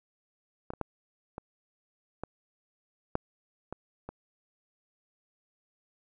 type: clicks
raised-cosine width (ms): 1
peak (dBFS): -22 / -27 / -17 / -24 / -21 / -13 / -23 / -25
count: 8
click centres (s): 0.704 / 0.736 / 0.813 / 1.381 / 2.236 / 3.154 / 3.726 / 4.09
effects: none